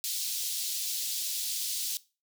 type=high-pass noise; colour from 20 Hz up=pink; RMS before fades=-33 dBFS; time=0.04-1.97 s; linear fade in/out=0 ms; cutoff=3700 Hz; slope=24 dB/octave; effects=noise-tail reverb RT60 0.3 s tail -19 dB re dry